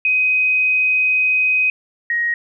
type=tone pair in turn; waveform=sine; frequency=2514 / 1883.4 Hz; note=D#7 / A#6; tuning=+17 / +17 cents; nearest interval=perfect fourth; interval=500 cents; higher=first; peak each=-13 / -16 dBFS; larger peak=first; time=0.05-1.7 / 2.1-2.34 s; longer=first; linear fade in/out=2 ms; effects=none